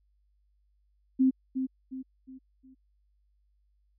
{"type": "tone with echo", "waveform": "sine", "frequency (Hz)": 261.6, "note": "C4", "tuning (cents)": 0, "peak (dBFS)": -19, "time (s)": [1.19, 1.31], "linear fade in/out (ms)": 20, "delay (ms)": 360, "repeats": 4, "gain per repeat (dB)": -8, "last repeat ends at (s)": 2.75, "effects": ["added 50 Hz sine -66 dBFS peak until 3.98 s"]}